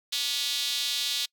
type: tone with high-pass filter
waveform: square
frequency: 130.81 Hz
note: C3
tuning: in tune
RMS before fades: -29 dBFS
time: 0.12-1.26 s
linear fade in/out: 10 ms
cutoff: 3700 Hz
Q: 3.3
effects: noise-tail reverb RT60 0.1 s tail -26 dB re dry